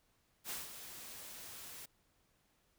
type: noise with ADSR envelope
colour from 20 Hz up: white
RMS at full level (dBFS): -41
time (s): 0.44-1.86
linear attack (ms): 63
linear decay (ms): 170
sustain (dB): -9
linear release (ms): 10
effects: pink hiss -75 dBFS RMS until 2.78 s